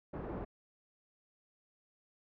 white low-pass noise, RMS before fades -41 dBFS, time 0.13-0.45 s, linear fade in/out 10 ms, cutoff 510 Hz, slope 12 dB/octave, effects low-pass 2000 Hz 12 dB/octave + MP3 96 kbps

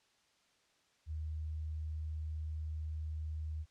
sine tone, 77.78 Hz, D#2, in tune, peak -37 dBFS, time 1.06-3.66 s, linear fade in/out 50 ms, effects white hiss -72 dBFS RMS until 3.7 s + low-pass 6000 Hz 12 dB/octave

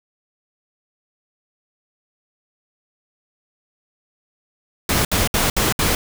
pink noise bursts, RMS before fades -18 dBFS, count 5, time 4.89-5.95 s, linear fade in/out 2 ms, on 160 ms, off 65 ms, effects none

